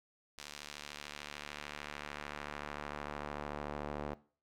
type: tone with band-pass filter sweep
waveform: sawtooth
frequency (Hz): 73.42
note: D2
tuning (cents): 0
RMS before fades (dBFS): -44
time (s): 0.38-4.14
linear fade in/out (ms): 0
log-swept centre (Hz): 5000 to 630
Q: 0.84
effects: noise-tail reverb RT60 0.4 s tail -19 dB re dry